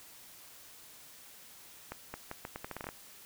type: accelerating click train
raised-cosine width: 0.5 ms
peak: -24 dBFS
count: 12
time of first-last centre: 1.92-2.889 s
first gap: 220 ms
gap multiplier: 0.79
effects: white hiss -54 dBFS RMS until 3.25 s